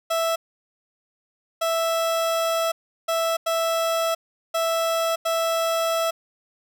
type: tone bursts at uneven times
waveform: 30% pulse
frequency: 659.3 Hz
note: E5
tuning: in tune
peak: -18 dBFS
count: 6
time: 0.1-0.36 / 1.61-2.72 / 3.08-3.37 / 3.46-4.15 / 4.54-5.16 / 5.25-6.11 s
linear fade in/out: 10 ms
effects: none